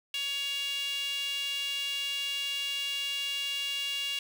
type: tone with high-pass filter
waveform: sawtooth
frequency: 561 Hz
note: C#5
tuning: 21 cents sharp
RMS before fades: -33 dBFS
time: 0.14-4.19 s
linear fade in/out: 2 ms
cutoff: 2900 Hz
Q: 6.4
effects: none